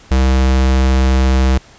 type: tone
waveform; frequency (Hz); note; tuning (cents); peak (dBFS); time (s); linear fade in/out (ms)
square; 65.3; C2; -3; -10; 0.11-1.58; 5
effects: pink hiss -43 dBFS RMS until 1.78 s + resampled to 16000 Hz